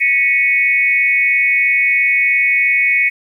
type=tone with amplitude modulation; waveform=sine; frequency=2217 Hz; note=C#7; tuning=in tune; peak=-6 dBFS; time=0-3.1 s; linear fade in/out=20 ms; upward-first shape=sine; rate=277 Hz; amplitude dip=100%; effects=8-bit